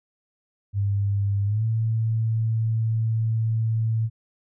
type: tone with pitch glide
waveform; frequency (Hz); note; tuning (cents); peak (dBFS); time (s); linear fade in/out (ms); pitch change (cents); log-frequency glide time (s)
sine; 100.4 to 112.05; G2 to A2; +42 to +32; -20; 0.73-4.1; 50; +190; 1.45-1.64
effects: none